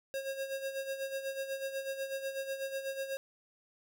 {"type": "tone with tremolo", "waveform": "square", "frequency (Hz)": 541, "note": "C#5", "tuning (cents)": -42, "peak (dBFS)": -34, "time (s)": [0.14, 3.17], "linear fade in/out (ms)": 0, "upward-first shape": "sine", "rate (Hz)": 8.1, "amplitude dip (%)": 65, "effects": []}